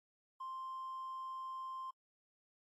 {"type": "tone", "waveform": "triangle", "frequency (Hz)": 1050, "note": "C6", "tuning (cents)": 6, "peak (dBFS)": -39, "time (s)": [0.4, 1.91], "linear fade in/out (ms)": 10, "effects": ["tanh soft clip ceiling -38 dBFS", "AAC 48 kbps"]}